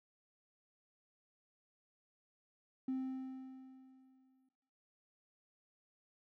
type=tone with exponential decay; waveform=triangle; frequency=261.6 Hz; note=C4; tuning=in tune; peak=-31 dBFS; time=2.88-4.49 s; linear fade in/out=5 ms; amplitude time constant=350 ms; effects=noise-tail reverb RT60 1.0 s tail -19 dB re dry + tanh soft clip ceiling -31 dBFS